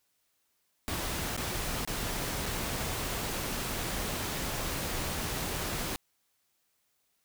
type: noise with dropouts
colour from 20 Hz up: pink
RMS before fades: -34 dBFS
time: 0.88-5.96 s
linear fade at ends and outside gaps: 0 ms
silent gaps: 1.365-1.376 / 1.85-1.875 / 2.457-2.461 s
effects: white hiss -75 dBFS RMS until 7.24 s